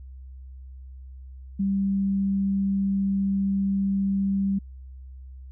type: tone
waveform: sine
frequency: 196 Hz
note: G3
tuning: in tune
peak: -21 dBFS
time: 1.59-4.59 s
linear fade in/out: 10 ms
effects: added 65 Hz sine -39 dBFS peak until 5.51 s